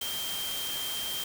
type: tone in noise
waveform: sine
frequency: 3164 Hz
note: G7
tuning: 15 cents sharp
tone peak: -34 dBFS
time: 0.01-1.24 s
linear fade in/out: 5 ms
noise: white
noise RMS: -36 dBFS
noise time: 0.01-1.24 s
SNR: -1 dB
effects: none